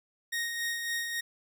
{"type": "tone with tremolo", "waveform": "sawtooth", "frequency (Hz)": 1864.7, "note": "A#6", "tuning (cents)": 0, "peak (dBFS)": -26, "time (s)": [0.32, 1.21], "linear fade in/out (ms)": 10, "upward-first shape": "sine", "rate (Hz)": 3.6, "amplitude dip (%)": 40, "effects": []}